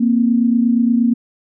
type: tone pair together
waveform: sine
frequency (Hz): 233.1 / 261.6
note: A#3 / C4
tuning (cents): 0 / 0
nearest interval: major second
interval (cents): 200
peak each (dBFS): -12 / -18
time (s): 0-1.14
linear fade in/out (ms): 10
effects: none